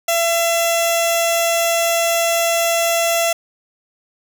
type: tone with notch filter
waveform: 15% pulse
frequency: 674 Hz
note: E5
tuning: 38 cents sharp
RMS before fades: -17 dBFS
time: 0.08-3.33 s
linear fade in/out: 5 ms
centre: 1600 Hz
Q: 0.84
effects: none